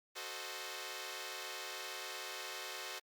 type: chord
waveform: 5% pulse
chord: F# diminished seventh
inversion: none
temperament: equal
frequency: 370 / 440 / 523.3 / 622.3 Hz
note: F#4 / A4 / C5 / Eb5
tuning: 0 / 0 / 0 / 0 cents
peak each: -37 / -37 / -36 / -38 dBFS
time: 0.15-3 s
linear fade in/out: 20 ms
effects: Opus 48 kbps